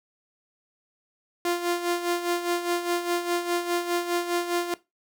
sawtooth tone with tremolo, 348.4 Hz, F4, 4 cents flat, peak -18 dBFS, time 1.45-4.74 s, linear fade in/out 2 ms, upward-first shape sine, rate 4.9 Hz, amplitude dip 65%, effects noise-tail reverb RT60 0.2 s tail -18 dB re dry

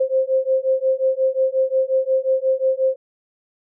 sine beating tone pair, 523.3 / 528.9 Hz, C5 / C5, 0 / +19 cents, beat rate 5.6 Hz, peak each -19 dBFS, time 0-2.96 s, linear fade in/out 10 ms, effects none

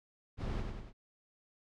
brown noise with echo, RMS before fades -37 dBFS, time 0.37-0.64 s, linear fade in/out 50 ms, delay 97 ms, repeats 3, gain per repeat -4 dB, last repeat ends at 0.931 s, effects low-pass 5000 Hz 12 dB/octave

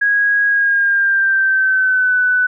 sine tone with pitch glide, 1650 to 1495.7 Hz, G#6 to F#6, -12 to +18 cents, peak -11 dBFS, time 0.01-2.47 s, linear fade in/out 10 ms, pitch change -170 cents, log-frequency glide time 0.46-2.18 s, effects none

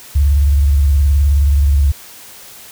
sine tone with vibrato, 70.8 Hz, C#2, 37 cents sharp, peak -8 dBFS, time 0.15-1.92 s, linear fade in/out 10 ms, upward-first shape sine, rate 19 Hz, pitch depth 130 cents each way, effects white hiss -37 dBFS RMS until 2.71 s

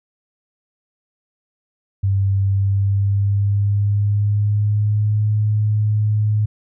sine tone with pitch glide, 98 to 106.25 Hz, G2 to G#2, 0 to +40 cents, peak -14 dBFS, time 2.03-6.46 s, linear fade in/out 10 ms, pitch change +140 cents, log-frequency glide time 2.47-5.28 s, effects none

